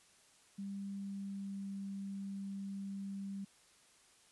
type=tone with pitch glide; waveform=sine; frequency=197.9 to 196.65 Hz; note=G3 to G3; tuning=+17 to +6 cents; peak=-40 dBFS; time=0.58-3.45 s; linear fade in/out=10 ms; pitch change=-11 cents; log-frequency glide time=0.91-1.68 s; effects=white hiss -66 dBFS RMS until 4.31 s + resampled to 24000 Hz